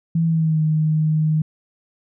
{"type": "tone with pitch glide", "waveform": "sine", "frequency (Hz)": [164.81, 155.56], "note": ["E3", "D#3"], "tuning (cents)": [0, 0], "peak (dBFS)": -15, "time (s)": [0.15, 1.42], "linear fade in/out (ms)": 5, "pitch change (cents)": -100, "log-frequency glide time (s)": [0.25, 0.61], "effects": []}